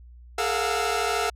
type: tone cluster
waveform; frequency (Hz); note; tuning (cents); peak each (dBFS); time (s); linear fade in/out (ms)
sawtooth; 415.3 / 457.3 / 696 / 729 / 1324; G#4 / A#4 / F5 / F#5 / E6; 0 / -33 / -6 / -26 / +7; -26; 0.38-1.3; 5
effects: added 60 Hz sine -44 dBFS peak until 1.35 s + low-pass 11000 Hz 12 dB/octave